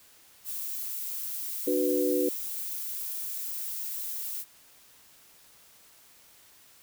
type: noise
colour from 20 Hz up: violet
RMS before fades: -35 dBFS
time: 0.44-4.45 s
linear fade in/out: 50 ms
type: chord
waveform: sine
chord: B minor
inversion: first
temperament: equal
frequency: 293.7 / 370 / 493.9 Hz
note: D4 / F#4 / B4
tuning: 0 / 0 / 0 cents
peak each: -28 dBFS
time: 1.67-2.29 s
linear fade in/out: 5 ms
effects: white hiss -57 dBFS RMS until 6.82 s